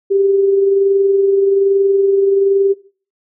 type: tone with amplitude modulation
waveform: sine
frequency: 393.6 Hz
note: G4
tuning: 7 cents sharp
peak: -8 dBFS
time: 0.1-2.74 s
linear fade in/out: 20 ms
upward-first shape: sine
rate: 21.2 Hz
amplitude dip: 40%
effects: noise-tail reverb RT60 0.4 s tail -18 dB re dry